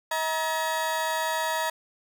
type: tone cluster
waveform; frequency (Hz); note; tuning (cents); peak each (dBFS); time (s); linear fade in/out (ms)
35% pulse; 639 / 951 / 1704; D#5 / A#5 / G#6; +46 / +34 / +44; -29 / -26 / -32; 0.11-1.7; 5
effects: none